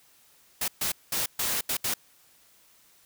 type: noise bursts at uneven times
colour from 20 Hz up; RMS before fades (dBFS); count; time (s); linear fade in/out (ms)
white; -28; 6; 0.61-0.68 / 0.81-0.92 / 1.12-1.26 / 1.39-1.61 / 1.69-1.77 / 1.84-1.94; 5
effects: white hiss -60 dBFS RMS until 3.05 s